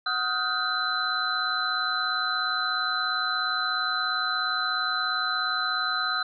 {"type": "tone cluster", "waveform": "sine", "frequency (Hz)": [740, 1261, 1430, 1547, 4033], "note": ["F#5", "D#6", "F6", "G6", "B7"], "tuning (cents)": [0, 23, 41, -23, 36], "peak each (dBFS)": [-37, -29, -31, -32, -29], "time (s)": [0.06, 6.23], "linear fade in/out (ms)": 5, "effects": []}